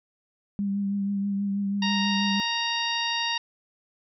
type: tone with vibrato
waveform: sine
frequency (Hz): 199.6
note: G3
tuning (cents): +32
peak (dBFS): -24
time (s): 0.59-2.4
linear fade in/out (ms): 0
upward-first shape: triangle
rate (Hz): 6.2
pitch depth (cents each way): 29
type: harmonic tone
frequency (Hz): 932.3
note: A#5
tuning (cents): 0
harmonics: 1 / 2 / 3 / 4 / 5 / 6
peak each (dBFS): -31 / -32 / -30 / -31 / -34 / -38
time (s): 1.82-3.38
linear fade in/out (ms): 5
effects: none